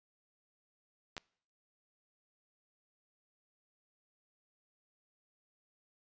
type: clicks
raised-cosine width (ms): 0.2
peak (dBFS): -24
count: 2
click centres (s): 1.167 / 1.179
effects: noise-tail reverb RT60 0.6 s tail -25 dB re dry + resampled to 16000 Hz